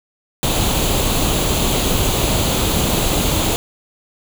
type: noise with comb filter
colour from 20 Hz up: pink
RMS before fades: -17 dBFS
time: 0.43-3.56 s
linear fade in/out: 0 ms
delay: 0.28 ms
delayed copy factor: +0.55
effects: none